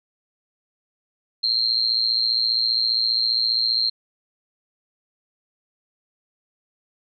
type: tone with amplitude modulation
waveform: sine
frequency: 4186 Hz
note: C8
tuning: in tune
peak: -14 dBFS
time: 1.43-3.9 s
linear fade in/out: 10 ms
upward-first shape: sine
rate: 115 Hz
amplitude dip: 95%
effects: none